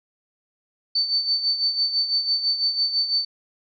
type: tone with tremolo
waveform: sine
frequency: 4537 Hz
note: C#8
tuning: 39 cents sharp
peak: -17 dBFS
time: 0.95-3.25 s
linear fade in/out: 5 ms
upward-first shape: sine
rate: 6 Hz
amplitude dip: 65%
effects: none